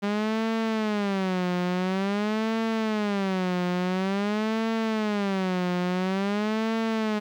sawtooth tone with vibrato, 200.4 Hz, G3, 38 cents sharp, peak -20 dBFS, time 0.02-7.2 s, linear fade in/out 20 ms, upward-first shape sine, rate 0.48 Hz, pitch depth 200 cents each way, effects low-pass 4000 Hz 12 dB/octave + 10-bit

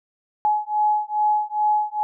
sine beating tone pair, 844 / 846.4 Hz, G#5 / G#5, +28 / +33 cents, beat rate 2.4 Hz, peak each -21 dBFS, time 0.45-2.03 s, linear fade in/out 0 ms, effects none

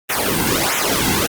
pink noise with flanger, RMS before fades -18 dBFS, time 0.09-1.27 s, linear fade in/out 10 ms, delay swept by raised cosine 0.21 to 1.71 ms, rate 1.5 Hz, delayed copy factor -1, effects Opus 32 kbps

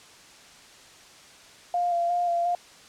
sine tone with vibrato, 696 Hz, F5, 6 cents flat, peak -22 dBFS, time 1.74-2.55 s, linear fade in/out 2 ms, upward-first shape square, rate 2.8 Hz, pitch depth 20 cents each way, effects white hiss -50 dBFS RMS until 2.88 s + low-pass 7000 Hz 12 dB/octave

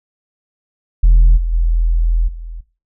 sine tone with level steps, 41.51 Hz, E1, 13 cents sharp, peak -3 / -14 / -10 / -25 dBFS, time 1.03-2.61 s, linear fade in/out 10 ms, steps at 1.36 / 1.52 / 2.27 s, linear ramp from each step 20 ms, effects noise-tail reverb RT60 0.3 s tail -17 dB re dry + tanh soft clip ceiling -3 dBFS

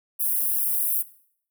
white high-pass noise, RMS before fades -24 dBFS, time 0.19-1.03 s, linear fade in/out 20 ms, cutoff 9900 Hz, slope 48 dB/octave, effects noise-tail reverb RT60 0.6 s tail -18 dB re dry

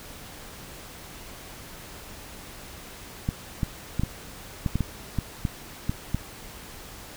clicks, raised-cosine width 5 ms, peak -12 dBFS, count 11, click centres 3.289 / 3.632 / 3.996 / 4.035 / 4.662 / 4.756 / 4.807 / 5.187 / 5.452 / 5.895 / 6.146 s, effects pink hiss -43 dBFS RMS until 7.16 s

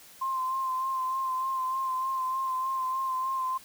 sine tone with vibrato, 1046.5 Hz, C6, in tune, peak -27 dBFS, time 0.21-3.58 s, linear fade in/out 10 ms, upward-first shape sine, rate 3.3 Hz, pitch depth 28 cents each way, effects white hiss -52 dBFS RMS until 3.64 s

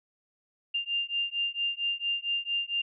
sine beating tone pair, 2794 / 2798.4 Hz, F7 / F7, 0 / +3 cents, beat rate 4.4 Hz, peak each -31 dBFS, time 0.74-2.82 s, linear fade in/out 10 ms, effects none

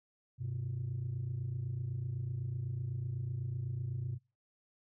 sine tone pair together, 99.82 / 127.8 Hz, G2 / C3, +32 / -40 cents, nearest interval major third, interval 428 cents, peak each -38 / -35 dBFS, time 0.38-4.19 s, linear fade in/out 50 ms, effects noise-tail reverb RT60 0.3 s tail -26 dB re dry + tanh soft clip ceiling -31 dBFS

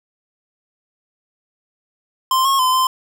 square tone with pitch steps, 1044 / 1088 / 1024 / 1036 Hz, C6 / C#6 / C6 / C6, -4 / -33 / -38 / -17 cents, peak -14 dBFS, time 2.31-2.87 s, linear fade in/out 2 ms, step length 140 ms, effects none

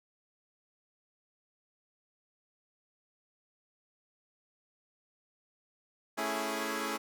10% pulse chord, A major seventh, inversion none, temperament equal, 220 / 277.2 / 329.6 / 415.3 Hz, A3 / C#4 / E4 / G#4, 0 / 0 / 0 / 0 cents, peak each -30 dBFS, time 6.17-6.98 s, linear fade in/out 20 ms, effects none

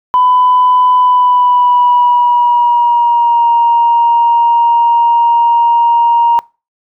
sine tone with pitch glide, 1000 to 938.4 Hz, B5 to A#5, +21 to +11 cents, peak -5 dBFS, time 0.14-6.39 s, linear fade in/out 0 ms, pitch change -110 cents, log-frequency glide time 0.97-3.48 s, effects noise-tail reverb RT60 0.3 s tail -24 dB re dry + tanh soft clip ceiling -1 dBFS

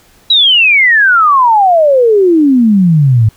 sine exponential sweep, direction down, 3951 to 104.7 Hz, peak -4 dBFS, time 0.3-3.29 s, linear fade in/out 5 ms, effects pink hiss -46 dBFS RMS until 3.36 s

